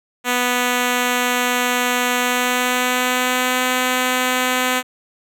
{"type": "tone with pitch glide", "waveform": "5% pulse", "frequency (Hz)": [246.9, 253.5], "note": ["B3", "B3"], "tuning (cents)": [0, 45], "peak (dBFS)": -5, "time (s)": [0.24, 4.83], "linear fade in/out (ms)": 50, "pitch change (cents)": 45, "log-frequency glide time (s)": [2.19, 3.63], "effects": []}